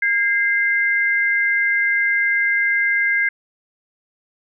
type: tone pair together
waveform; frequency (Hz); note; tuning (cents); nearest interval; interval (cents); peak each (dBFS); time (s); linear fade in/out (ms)
sine; 1620.5 / 2082; G#6 / C7; -43 / -9; major third; 434; -18; 0.02-3.29; 5
effects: none